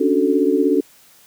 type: chord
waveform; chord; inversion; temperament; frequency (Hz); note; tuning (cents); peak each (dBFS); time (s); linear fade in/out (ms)
sine; D major seventh; third; equal; 277.2 / 293.7 / 370 / 440; C#4 / D4 / F#4 / A4; 0 / 0 / 0 / 0; -19; 0-0.81; 10
effects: white hiss -50 dBFS RMS until 1.26 s + high-pass 60 Hz 12 dB/octave